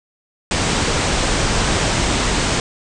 pink low-pass noise, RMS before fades -18 dBFS, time 0.51-2.6 s, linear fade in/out 2 ms, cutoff 8800 Hz, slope 96 dB/octave, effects none

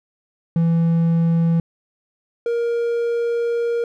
triangle tone pair in turn, 166.5 / 469.7 Hz, E3 / A#4, +18 / +13 cents, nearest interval octave + tritone, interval 1795 cents, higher second, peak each -12 / -16 dBFS, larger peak first, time 0.56-1.6 / 2.46-3.84 s, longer second, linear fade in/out 2 ms, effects none

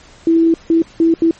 sine tone bursts at uneven times, 329.6 Hz, E4, in tune, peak -8 dBFS, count 4, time 0.27-0.54 / 0.7-0.82 / 1-1.14 / 1.22-1.31 s, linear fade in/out 2 ms, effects pink hiss -43 dBFS RMS until 1.39 s + MP3 32 kbps

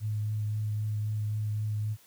sine tone with vibrato, 106.5 Hz, G#2, 44 cents sharp, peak -28 dBFS, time 0-1.97 s, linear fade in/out 50 ms, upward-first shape triangle, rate 3.8 Hz, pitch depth 17 cents each way, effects white hiss -59 dBFS RMS until 2.06 s

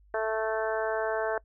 harmonic tone, 220 Hz, A3, in tune, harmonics 2 / 3 / 4 / 5 / 6 / 7 / 8, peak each -31 / -30 / -36 / -39 / -41 / -36 / -41 dBFS, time 0.14-1.38 s, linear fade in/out 2 ms, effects noise-tail reverb RT60 0.1 s tail -24 dB re dry + added 50 Hz sine -56 dBFS peak until 1.44 s

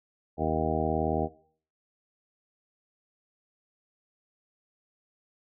harmonic tone, 78.8 Hz, D#2, 23 cents sharp, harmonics 1 / 2 / 3 / 4 / 5 / 6 / 8 / 9 / 10, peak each -34 / -34 / -34 / -34 / -34 / -34 / -34 / -34 / -34 dBFS, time 0.37-1.29 s, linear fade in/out 50 ms, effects noise-tail reverb RT60 0.5 s tail -18 dB re dry

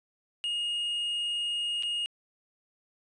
triangle tone with dropouts, 2859 Hz, F7, 40 cents sharp, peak -27 dBFS, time 0.44-2.06 s, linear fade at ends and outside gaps 0 ms, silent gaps 1.825-1.833 s, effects resampled to 22050 Hz + 11-bit

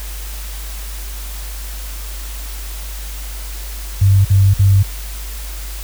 sine tone bursts, 98 Hz, G2, in tune, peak -7 dBFS, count 3, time 4.01-4.83 s, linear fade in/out 10 ms, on 240 ms, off 50 ms, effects added 50 Hz sine -25 dBFS peak until 5.83 s + white hiss -33 dBFS RMS until 5.83 s

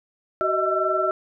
sine tone cluster, 376.9 / 619 / 641 / 1342 Hz, F#4 / D#5 / E5 / E6, +32 / -9 / -49 / +31 cents, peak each -26 / -26 / -26 / -23 dBFS, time 0.41-1.11 s, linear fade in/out 0 ms, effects none

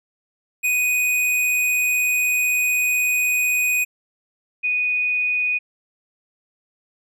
square / sine tone pair in turn, 2489 / 2479 Hz, D#7 / D#7, 0 / -7 cents, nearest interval unison, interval 7 cents, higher first, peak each -18 dBFS, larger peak neither, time 0.63-3.85 / 4.63-5.59 s, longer first, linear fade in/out 20 ms, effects none

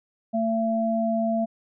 sine tone pair together, 224.9 / 673.9 Hz, A3 / E5, +38 / +38 cents, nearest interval octave + perfect fifth, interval 1900 cents, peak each -24 dBFS, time 0.33-1.46 s, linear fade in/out 20 ms, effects none

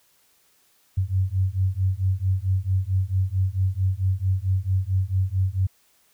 sine beating tone pair, 92.5 / 97 Hz, F#2 / G2, 0 / -18 cents, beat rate 4.5 Hz, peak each -23 dBFS, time 0.97-5.67 s, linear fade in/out 10 ms, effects white hiss -62 dBFS RMS until 6.13 s

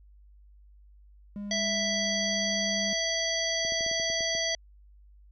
triangle tone with pitch glide, 203.8 to 200.5 Hz, G#3 to G3, -32 to +39 cents, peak -32 dBFS, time 1.36-2.93 s, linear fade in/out 0 ms, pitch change -29 cents, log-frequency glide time 1.54-2.14 s
harmonic tone, 659.3 Hz, E5, in tune, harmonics 1 / 3 / 5 / 7 / 9, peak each -33 / -33 / -33 / -33 / -33 dBFS, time 1.51-4.55 s, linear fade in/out 2 ms
clicks, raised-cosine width 2 ms, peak -30 dBFS, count 9, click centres 3.65 / 3.722 / 3.808 / 3.864 / 3.914 / 3.999 / 4.101 / 4.207 / 4.351 s
effects added 50 Hz sine -52 dBFS peak until 5.31 s

